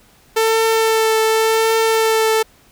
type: tone with vibrato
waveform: sawtooth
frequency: 444.9 Hz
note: A4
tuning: 19 cents sharp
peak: -9 dBFS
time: 0.36-2.43 s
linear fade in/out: 10 ms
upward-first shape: triangle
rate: 0.89 Hz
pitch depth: 16 cents each way
effects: pink hiss -51 dBFS RMS until 2.71 s